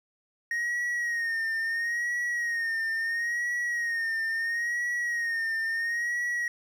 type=tone with vibrato; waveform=triangle; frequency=1864.7 Hz; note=A#6; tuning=in tune; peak=-25 dBFS; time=0.51-6.48 s; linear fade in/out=2 ms; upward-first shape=sine; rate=0.74 Hz; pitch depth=58 cents each way; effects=none